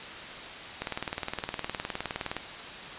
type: click train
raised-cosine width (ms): 0.3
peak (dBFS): -15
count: 31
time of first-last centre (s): 0.82-2.366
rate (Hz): 19.4
effects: white hiss -40 dBFS RMS until 2.98 s + resampled to 8000 Hz